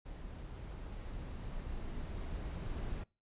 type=noise with level ramp; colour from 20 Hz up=brown; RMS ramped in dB=-46 to -39 dBFS; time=0.05-3.04 s; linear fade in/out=10 ms; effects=noise-tail reverb RT60 0.3 s tail -24 dB re dry + resampled to 8000 Hz